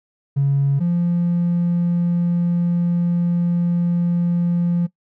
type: tone pair in turn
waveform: triangle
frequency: 139.5 / 173.27 Hz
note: C#3 / F3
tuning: +11 / -13 cents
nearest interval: major third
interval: 376 cents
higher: second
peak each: -10 / -12 dBFS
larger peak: first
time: 0.36-0.8 / 0.8-4.87 s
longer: second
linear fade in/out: 20 ms
effects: noise-tail reverb RT60 0.1 s tail -20 dB re dry + tanh soft clip ceiling -12 dBFS